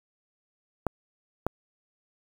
clicks, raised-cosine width 1 ms, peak -11 dBFS, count 2, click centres 0.867 / 1.466 s, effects 7-bit

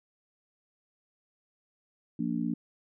sine chord, Bb major, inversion second, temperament just, 174.81 / 233.1 / 291.4 Hz, F3 / Bb3 / D4, +2 / 0 / -13 cents, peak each -34 / -31 / -33 dBFS, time 2.19-2.54 s, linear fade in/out 5 ms, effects none

